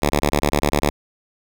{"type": "tone bursts", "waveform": "5% pulse", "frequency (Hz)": 73.7, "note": "D2", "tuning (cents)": 7, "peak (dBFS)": -4, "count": 9, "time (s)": [0.02, 0.9], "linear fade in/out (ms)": 5, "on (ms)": 80, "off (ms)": 20, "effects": []}